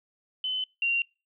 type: tone pair in turn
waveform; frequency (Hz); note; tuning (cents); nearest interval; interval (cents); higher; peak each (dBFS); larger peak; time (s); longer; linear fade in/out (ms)
sine; 3035 / 2763; F#7 / F7; +43 / -19; major second; 162; first; -27 / -23; second; 0.44-0.64 / 0.82-1.02; neither; 2
effects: noise-tail reverb RT60 0.3 s tail -26 dB re dry